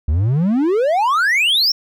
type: exponential sweep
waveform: triangle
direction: up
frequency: 69.3 to 5588 Hz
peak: -11 dBFS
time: 0.08-1.72 s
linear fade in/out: 5 ms
effects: none